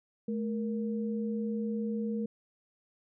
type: tone pair together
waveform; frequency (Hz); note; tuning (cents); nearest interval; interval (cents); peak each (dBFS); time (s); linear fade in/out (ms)
sine; 215.8 / 468.6; A3 / A#4; -33 / +9; octave + minor second; 1342; -31 / -37; 0.28-2.26; 5
effects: none